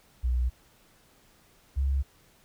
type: tone pair in turn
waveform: sine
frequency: 61.6 / 68.07 Hz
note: B1 / C#2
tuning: -4 / -31 cents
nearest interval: major second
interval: 173 cents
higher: second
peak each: -23 dBFS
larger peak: neither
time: 0.23-0.5 / 1.76-2.03 s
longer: neither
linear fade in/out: 20 ms
effects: pink hiss -61 dBFS RMS until 2.44 s